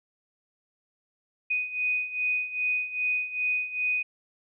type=beating tone pair; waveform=sine; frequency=2489 / 2491.5 Hz; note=D#7 / D#7; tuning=0 / +2 cents; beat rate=2.5 Hz; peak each=-31 / -27 dBFS; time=1.5-4.03 s; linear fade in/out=10 ms; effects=none